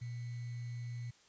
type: tone with sample-and-hold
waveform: sine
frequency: 120 Hz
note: B2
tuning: 49 cents flat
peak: -39 dBFS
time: 0.01-1.11 s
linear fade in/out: 10 ms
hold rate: 2100 Hz
effects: white hiss -65 dBFS RMS until 1.28 s + resampled to 16000 Hz